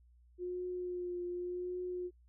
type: tone with vibrato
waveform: sine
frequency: 357.4 Hz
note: F4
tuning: 40 cents sharp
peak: -36 dBFS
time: 0.38-2.11 s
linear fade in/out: 50 ms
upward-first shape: triangle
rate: 0.87 Hz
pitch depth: 24 cents each way
effects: noise-tail reverb RT60 0.1 s tail -25 dB re dry + added 60 Hz sine -61 dBFS peak until 2.28 s